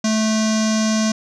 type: tone with low-pass filter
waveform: square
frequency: 218 Hz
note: A3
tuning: 16 cents flat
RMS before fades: -18 dBFS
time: 0.04-1.12 s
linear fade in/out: 5 ms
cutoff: 6100 Hz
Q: 4.9
effects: none